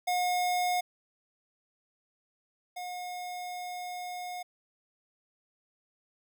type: tone pair in turn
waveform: square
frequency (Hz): 720 / 720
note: F#5 / F#5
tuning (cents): -47 / -47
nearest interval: unison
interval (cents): 0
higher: neither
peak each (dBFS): -27 / -37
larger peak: first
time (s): 0.07-0.81 / 2.76-4.43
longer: second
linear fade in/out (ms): 10
effects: none